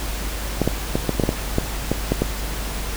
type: clicks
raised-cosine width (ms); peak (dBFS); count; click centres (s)
2; -4; 11; 0.617 / 0.676 / 0.955 / 1.093 / 1.198 / 1.237 / 1.291 / 1.584 / 1.916 / 2.12 / 2.22
effects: added 50 Hz sine -26 dBFS peak until 2.96 s + pink hiss -30 dBFS RMS until 2.96 s